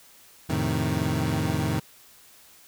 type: chord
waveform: 25% pulse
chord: F dominant seventh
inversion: none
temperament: equal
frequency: 87.31 / 110 / 130.81 / 155.56 Hz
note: F2 / A2 / C3 / Eb3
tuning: 0 / 0 / 0 / 0 cents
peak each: -27 / -26 / -27 / -24 dBFS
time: 0.49-1.8 s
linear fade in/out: 10 ms
effects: white hiss -53 dBFS RMS until 2.67 s